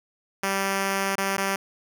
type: tone with dropouts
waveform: 5% pulse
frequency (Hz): 195.2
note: G3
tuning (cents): -7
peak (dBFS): -12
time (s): 0.43-1.56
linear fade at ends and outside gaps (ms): 5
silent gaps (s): 1.155-1.18 / 1.369-1.378
effects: none